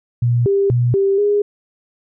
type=tone with pitch steps; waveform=sine; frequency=120 / 396.6 / 121.5 / 392.8 / 411 Hz; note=B2 / G4 / B2 / G4 / G#4; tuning=-49 / +20 / -28 / +4 / -18 cents; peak=-12 dBFS; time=0.22-1.42 s; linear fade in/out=5 ms; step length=240 ms; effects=none